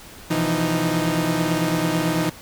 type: tone cluster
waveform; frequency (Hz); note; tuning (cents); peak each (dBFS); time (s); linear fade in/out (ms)
sawtooth; 125.4 / 164.1 / 173.1 / 309.7; B2 / E3 / F3 / D#4; +27 / -8 / -15 / -8; -27 / -20 / -22 / -19; 0.3-2.3; 10
effects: pink hiss -42 dBFS RMS until 2.41 s